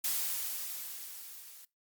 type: noise with level ramp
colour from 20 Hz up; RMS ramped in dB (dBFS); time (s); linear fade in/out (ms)
blue; -31 to -52; 0.04-1.65; 5
effects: noise-tail reverb RT60 0.2 s tail -22 dB re dry + Opus 48 kbps